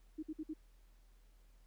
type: tone bursts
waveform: sine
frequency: 311.1 Hz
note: D#4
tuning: in tune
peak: -39 dBFS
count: 4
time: 0.18-0.538 s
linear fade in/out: 10 ms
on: 49 ms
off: 54 ms
effects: added 40 Hz sine -61 dBFS peak until 1.66 s + pink hiss -75 dBFS RMS until 1.66 s